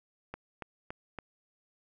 click train, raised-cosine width 0.5 ms, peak -24 dBFS, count 4, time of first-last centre 0.34-1.187 s, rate 3.54 Hz, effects none

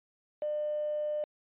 sine tone with quantisation, 600 Hz, D5, 37 cents sharp, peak -30 dBFS, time 0.42-1.24 s, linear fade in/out 2 ms, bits 7, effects resampled to 8000 Hz

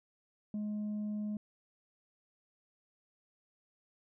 sine tone with tanh clipping, 210 Hz, G#3, 19 cents sharp, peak -35 dBFS, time 0.54-1.37 s, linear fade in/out 2 ms, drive 2 dB, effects none

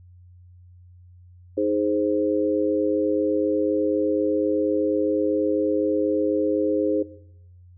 sine chord, Ab major, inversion second, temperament equal, 311.1 / 415.3 / 523.3 Hz, Eb4 / Ab4 / C5, 0 / 0 / 0 cents, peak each -24 dBFS, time 1.57-7.03 s, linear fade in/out 10 ms, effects noise-tail reverb RT60 0.8 s tail -18 dB re dry + added 89 Hz sine -46 dBFS peak until 7.77 s

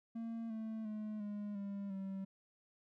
triangle tone with pitch steps, 228.4 / 220.9 / 213.6 / 206.6 / 199.75 / 193.17 Hz, A#3 / A3 / G#3 / G#3 / G3 / G3, -35 / +7 / +49 / -9 / +33 / -25 cents, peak -38 dBFS, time 0.15-2.25 s, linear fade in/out 10 ms, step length 350 ms, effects none

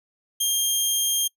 15% pulse tone, 3209 Hz, G7, 40 cents sharp, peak -13 dBFS, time 0.4-1.28 s, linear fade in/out 10 ms, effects noise-tail reverb RT60 0.1 s tail -24 dB re dry

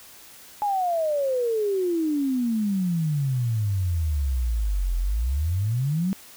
sine exponential two-way sweep, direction down then up, 844 to 41.91 to 198.2 Hz, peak -21 dBFS, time 0.62-6.13 s, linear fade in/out 0 ms, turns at 4.97 s, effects white hiss -47 dBFS RMS until 6.36 s

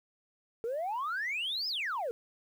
sine exponential two-way sweep, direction up then down, 440 to 5274 to 440 Hz, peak -30 dBFS, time 0.64-2.11 s, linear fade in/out 0 ms, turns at 1.68 s, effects tanh soft clip ceiling -29 dBFS + 10-bit

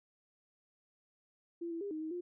sine tone with pitch steps, 339.9 / 332.6 / 403.3 / 311.7 / 315.9 / 353.1 Hz, F4 / E4 / G4 / D#4 / D#4 / F4, -47 / +16 / +49 / +3 / +26 / +19 cents, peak -37 dBFS, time 1.61-2.21 s, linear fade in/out 10 ms, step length 100 ms, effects none

